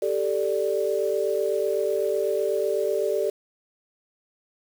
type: chord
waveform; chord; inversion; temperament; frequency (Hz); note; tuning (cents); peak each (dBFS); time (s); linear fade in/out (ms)
sine; G suspended second; none; equal; 392 / 440 / 587.3; G4 / A4 / D5; 0 / 0 / 0; -26; 0.02-3.3; 5
effects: 7-bit